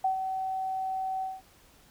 sine tone with ADSR envelope, 760 Hz, F#5, 46 cents sharp, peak -22 dBFS, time 0.04-1.42 s, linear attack 7 ms, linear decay 110 ms, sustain -7 dB, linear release 200 ms, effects pink hiss -59 dBFS RMS until 1.9 s

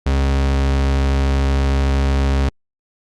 40% pulse tone, 68.2 Hz, C#2, 28 cents flat, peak -13 dBFS, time 0.06-2.49 s, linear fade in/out 5 ms, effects low-pass 6000 Hz 12 dB/octave + Opus 48 kbps

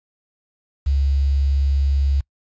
sine tone with quantisation, 69.3 Hz, C#2, in tune, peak -15 dBFS, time 0.86-2.21 s, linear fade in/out 10 ms, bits 7, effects noise-tail reverb RT60 0.1 s tail -25 dB re dry + resampled to 16000 Hz

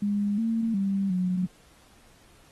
sine tone with pitch steps, 204.2 / 226.5 / 196 / 182.3 Hz, G#3 / A#3 / G3 / F#3, -29 / -50 / 0 / -25 cents, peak -23 dBFS, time 0.02-1.46 s, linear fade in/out 5 ms, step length 360 ms, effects pink hiss -58 dBFS RMS until 2.51 s + AAC 32 kbps

